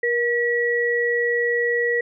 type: tone pair together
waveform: sine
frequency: 475 / 1930 Hz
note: A#4 / B6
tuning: +33 / -40 cents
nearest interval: 2 octaves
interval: 2427 cents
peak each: -21 dBFS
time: 0.03-2.01 s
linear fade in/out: 5 ms
effects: none